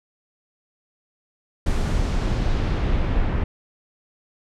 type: noise with low-pass filter sweep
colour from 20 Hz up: brown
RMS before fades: -21 dBFS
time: 1.66-3.44 s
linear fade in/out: 5 ms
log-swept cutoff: 9800 to 2200 Hz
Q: 1
effects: none